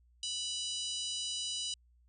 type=harmonic tone with a mistuned harmonic; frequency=985 Hz; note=B5; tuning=5 cents flat; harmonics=3 / 4 / 5 / 6 / 7 / 8 / 9; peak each=-39 / -41 / -43 / -45 / -46 / -47 / -48 dBFS; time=0.23-1.74 s; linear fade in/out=2 ms; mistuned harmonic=8; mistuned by=+61 cents; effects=added 60 Hz sine -63 dBFS peak until 2.08 s